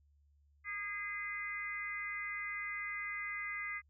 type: harmonic tone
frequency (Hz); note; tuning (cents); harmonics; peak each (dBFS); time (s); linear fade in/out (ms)
409.8; G#4; -23; 3 / 4 / 5 / 6; -47 / -48 / -39 / -51; 0.64-3.82; 50
effects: added 72 Hz sine -66 dBFS peak until 3.89 s